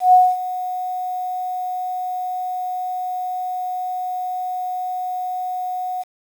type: tone with ADSR envelope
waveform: sine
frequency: 733 Hz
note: F#5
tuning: 16 cents flat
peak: -6 dBFS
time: 0-6.04 s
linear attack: 130 ms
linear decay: 230 ms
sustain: -16 dB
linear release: 29 ms
effects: 7-bit